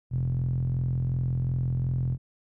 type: tone with band-pass filter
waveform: sawtooth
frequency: 42.74 Hz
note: F1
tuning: 37 cents flat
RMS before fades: -27 dBFS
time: 0.1-2.18 s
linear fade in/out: 50 ms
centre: 120 Hz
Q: 8.6
effects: none